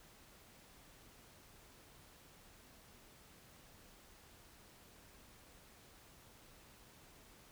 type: silence
effects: pink hiss -62 dBFS RMS until 7.51 s